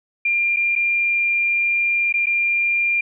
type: tone with dropouts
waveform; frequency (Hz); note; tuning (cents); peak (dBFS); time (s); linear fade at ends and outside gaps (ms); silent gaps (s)
sine; 2393; D7; +32; -16; 0.25-3.01; 5; 0.563-0.568 / 0.754-0.76 / 2.126-2.139 / 2.259-2.267
effects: none